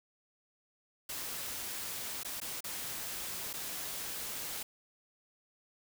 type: noise with dropouts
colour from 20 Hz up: white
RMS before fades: -40 dBFS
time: 1.09-4.63 s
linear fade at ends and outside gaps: 5 ms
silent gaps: 2.233-2.247 / 2.402-2.414 / 2.606-2.641 / 3.531-3.537 s
effects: none